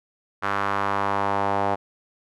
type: tone with band-pass filter sweep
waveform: sawtooth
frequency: 100 Hz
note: G2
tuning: 35 cents sharp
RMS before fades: -24 dBFS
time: 0.42-1.76 s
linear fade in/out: 20 ms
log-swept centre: 1300 to 790 Hz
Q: 2.4
effects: none